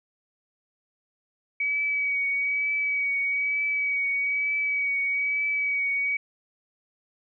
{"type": "tone with vibrato", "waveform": "sine", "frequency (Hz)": 2270, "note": "C#7", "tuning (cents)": 41, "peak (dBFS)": -23, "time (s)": [1.6, 6.17], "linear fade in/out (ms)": 5, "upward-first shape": "triangle", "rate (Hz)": 1.1, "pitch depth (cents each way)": 26, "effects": []}